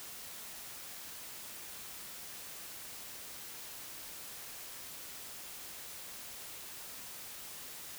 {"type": "silence", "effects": ["white hiss -47 dBFS RMS until 7.98 s"]}